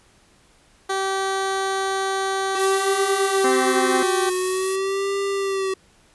15% pulse tone, 386.3 Hz, G4, 25 cents flat, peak -15 dBFS, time 0.89-4.3 s, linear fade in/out 10 ms
square tone with vibrato, 379.8 Hz, F#4, 45 cents sharp, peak -22 dBFS, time 2.55-5.74 s, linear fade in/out 5 ms, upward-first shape sine, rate 0.47 Hz, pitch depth 73 cents each way
violet noise, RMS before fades -26 dBFS, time 2.59-4.76 s, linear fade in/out 5 ms
harmonic tone, 259.6 Hz, C4, 13 cents flat, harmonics 1 / 2 / 3 / 4 / 5 / 6 / 7 / 8, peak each -25 / -28 / -30 / -31 / -32 / -33 / -33 / -34 dBFS, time 3.44-4.03 s, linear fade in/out 5 ms
effects pink hiss -56 dBFS RMS until 6.14 s + resampled to 24000 Hz

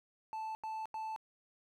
triangle tone bursts, 878 Hz, A5, 4 cents flat, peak -36 dBFS, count 3, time 0.33-1.162 s, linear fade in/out 0 ms, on 220 ms, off 86 ms, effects none

